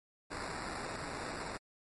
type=noise with sample-and-hold; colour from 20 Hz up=white; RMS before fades=-41 dBFS; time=0.3-1.58 s; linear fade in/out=20 ms; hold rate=3150 Hz; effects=MP3 48 kbps